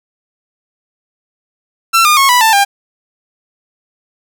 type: tone with pitch steps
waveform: sawtooth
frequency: 1346 / 1213.1 / 1093.3 / 985.3 / 888 / 800.3 Hz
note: E6 / D#6 / C#6 / B5 / A5 / G5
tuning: +36 / -44 / -24 / -4 / +16 / +36 cents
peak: -3 dBFS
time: 1.93-2.65 s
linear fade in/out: 20 ms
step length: 120 ms
effects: none